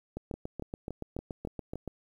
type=two click trains; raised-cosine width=2 ms; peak=-24 / -23 dBFS; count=6 / 13; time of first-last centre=0.34-1.756 / 0.17-1.877 s; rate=3.53 / 7.03 Hz; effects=10-bit